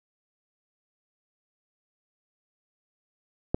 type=click; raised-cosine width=2 ms; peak=-10 dBFS; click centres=3.545 s; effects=none